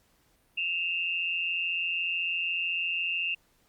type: tone pair together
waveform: sine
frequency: 2594 / 2768 Hz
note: E7 / F7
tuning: -28 / -16 cents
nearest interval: minor second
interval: 112 cents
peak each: -32 / -29 dBFS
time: 0.57-3.35 s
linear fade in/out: 10 ms
effects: pink hiss -67 dBFS RMS until 3.68 s + Opus 48 kbps